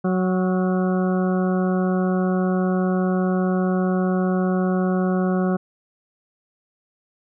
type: harmonic tone with a mistuned harmonic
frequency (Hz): 185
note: F#3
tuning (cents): 0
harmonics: 1 / 2 / 3 / 4 / 6 / 7 / 8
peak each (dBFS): -19 / -25 / -29 / -31 / -35 / -36 / -37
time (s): 0.04-5.57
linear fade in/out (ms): 10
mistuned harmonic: 8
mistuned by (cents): -36
effects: none